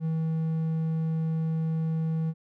triangle tone, 160.8 Hz, E3, 43 cents flat, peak -23 dBFS, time 0-2.34 s, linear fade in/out 50 ms, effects none

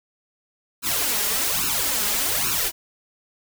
white noise with flanger, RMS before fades -23 dBFS, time 0.82-2.72 s, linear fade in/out 50 ms, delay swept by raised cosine 0.73 to 4.93 ms, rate 1.2 Hz, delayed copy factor +0.95, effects none

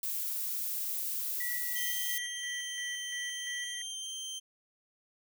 violet noise, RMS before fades -35 dBFS, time 0.03-2.18 s, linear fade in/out 2 ms
triangle tone with tremolo, 1946 Hz, B6, 26 cents flat, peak -35 dBFS, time 1.4-3.82 s, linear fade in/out 5 ms, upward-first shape square, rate 2.9 Hz, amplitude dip 45%
25% pulse tone with vibrato, 3136 Hz, G7, in tune, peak -34 dBFS, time 1.75-4.4 s, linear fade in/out 20 ms, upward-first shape triangle, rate 0.6 Hz, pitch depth 12 cents each way
effects none

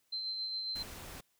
sine tone with tremolo, 4104 Hz, C8, 34 cents flat, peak -34 dBFS, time 0.12-0.83 s, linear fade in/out 10 ms, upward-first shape sine, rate 7.3 Hz, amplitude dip 30%
pink noise, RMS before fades -47 dBFS, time 0.75-1.21 s, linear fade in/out 10 ms
effects white hiss -75 dBFS RMS until 1.39 s

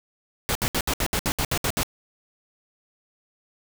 pink noise bursts, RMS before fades -24 dBFS, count 11, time 0.49-1.832 s, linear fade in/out 0 ms, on 62 ms, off 66 ms, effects none

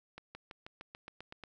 accelerating click train, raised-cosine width 0.3 ms, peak -30 dBFS, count 10, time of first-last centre 0.18-1.437 s, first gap 170 ms, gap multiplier 0.95, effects none

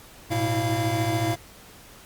square tone cluster, 107.1 / 121.1 / 328.5 / 690 Hz, A2 / B2 / E4 / F5, -46 / -34 / -6 / -21 cents, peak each -29 dBFS, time 0.3-1.36 s, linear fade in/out 20 ms, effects pink hiss -48 dBFS RMS until 2.05 s + Opus 48 kbps

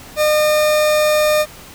40% pulse tone, 607 Hz, D#5, 43 cents flat, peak -11 dBFS, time 0.16-1.46 s, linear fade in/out 50 ms, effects pink hiss -38 dBFS RMS until 1.74 s

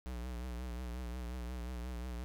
square tone with vibrato, 61.1 Hz, B1, 18 cents flat, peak -40 dBFS, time 0.06-2.24 s, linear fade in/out 0 ms, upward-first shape triangle, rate 5.6 Hz, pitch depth 89 cents each way, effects none

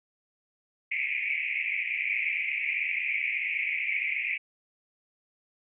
white band-pass noise, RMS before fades -30 dBFS, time 0.91-4.38 s, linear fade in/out 10 ms, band 2100 to 2500 Hz, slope 96 dB/octave, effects none

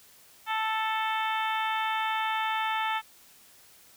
harmonic tone with a mistuned harmonic, 440 Hz, A4, in tune, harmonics 2 / 3 / 4 / 5 / 6 / 7 / 8, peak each -29 / -33 / -35 / -37 / -39 / -40 / -41 dBFS, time 0.46-3.02 s, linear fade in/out 50 ms, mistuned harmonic 8, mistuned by +19 cents, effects white hiss -56 dBFS RMS until 3.96 s

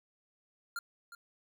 square tone with echo, 1396.9 Hz, F6, in tune, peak -36 dBFS, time 0.76-0.79 s, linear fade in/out 2 ms, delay 360 ms, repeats 1, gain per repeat -12 dB, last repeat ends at 1.15 s, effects none

